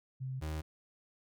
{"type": "tone pair in turn", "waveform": ["sine", "35% pulse"], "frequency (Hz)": [130.81, 77.78], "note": ["C3", "D#2"], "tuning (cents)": [0, 0], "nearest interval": "major sixth", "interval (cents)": 900, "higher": "first", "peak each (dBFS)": [-36, -34], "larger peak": "second", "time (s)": [[0.2, 0.41], [0.41, 0.62]], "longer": "neither", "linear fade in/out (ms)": 20, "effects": []}